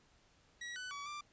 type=tone with pitch steps; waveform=sawtooth; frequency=1919 / 1497 / 1138 / 1181 Hz; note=A#6 / F#6 / C#6 / D6; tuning=+50 / +20 / +45 / +9 cents; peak=-39 dBFS; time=0.61-1.21 s; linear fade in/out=5 ms; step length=150 ms; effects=pink hiss -69 dBFS RMS until 1.32 s + resampled to 16000 Hz